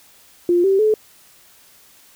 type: tone with pitch steps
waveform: sine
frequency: 349.8 / 388.1 / 430.7 Hz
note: F4 / G4 / A4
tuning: +3 / -17 / -37 cents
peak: -12 dBFS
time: 0.49-0.94 s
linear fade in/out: 2 ms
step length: 150 ms
effects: white hiss -50 dBFS RMS until 2.15 s